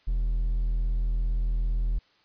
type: tone with hard clipping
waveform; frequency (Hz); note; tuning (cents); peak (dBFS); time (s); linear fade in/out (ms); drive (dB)
triangle; 41.21; E1; 0; -24; 0.07-1.99; 10; 6
effects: white hiss -63 dBFS RMS until 2.24 s + resampled to 11025 Hz